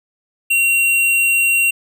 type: tone with hard clipping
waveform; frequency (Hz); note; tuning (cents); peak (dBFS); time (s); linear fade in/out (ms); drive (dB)
sine; 2747; F7; -29; -13; 0.5-1.71; 10; 18
effects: none